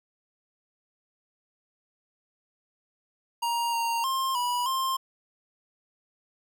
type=tone with pitch steps; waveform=square; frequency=939 / 927 / 1060 / 977 / 1056 Hz; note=A#5 / A#5 / C6 / B5 / C6; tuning=+12 / -10 / +22 / -19 / +16 cents; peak=-26 dBFS; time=3.42-4.97 s; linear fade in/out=10 ms; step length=310 ms; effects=none